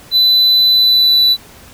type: tone with pitch glide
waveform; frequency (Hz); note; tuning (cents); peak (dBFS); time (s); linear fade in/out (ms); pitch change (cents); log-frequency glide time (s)
triangle; 4000 to 3968; B7 to B7; +21 to +7; -6; 0.11-1.37; 50; -14; 0.72-1.24
effects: pink hiss -40 dBFS RMS until 1.73 s